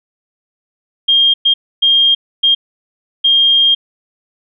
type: tone bursts at uneven times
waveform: sine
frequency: 3218 Hz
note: G7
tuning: 45 cents sharp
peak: -7 dBFS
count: 5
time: 1.08-1.34 / 1.45-1.54 / 1.82-2.15 / 2.43-2.55 / 3.24-3.75 s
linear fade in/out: 10 ms
effects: none